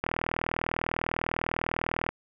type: click train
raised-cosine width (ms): 0.5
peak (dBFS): -13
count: 83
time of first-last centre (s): 0.04-2.09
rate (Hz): 40
effects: none